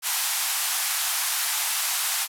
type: band-pass noise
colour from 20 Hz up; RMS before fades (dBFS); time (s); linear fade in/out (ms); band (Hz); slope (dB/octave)
white; -26; 0.02-2.28; 50; 720 to 14000; 48
effects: none